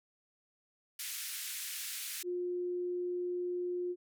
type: band-pass noise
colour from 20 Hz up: white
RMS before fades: -41 dBFS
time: 0.99-2.23 s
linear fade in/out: 5 ms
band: 1700 to 15000 Hz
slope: 24 dB/octave
type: tone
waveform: sine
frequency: 356.2 Hz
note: F4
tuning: 34 cents sharp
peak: -33 dBFS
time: 2.23-3.96 s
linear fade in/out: 50 ms
effects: none